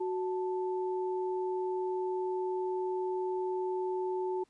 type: tone pair together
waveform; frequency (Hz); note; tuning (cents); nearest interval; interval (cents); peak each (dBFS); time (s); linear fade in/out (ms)
sine; 370 / 880; F#4 / A5; 0 / 0; octave + minor third; 1500; -31 / -38; 0-4.44; 10
effects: pink hiss -71 dBFS RMS until 4.49 s + resampled to 22050 Hz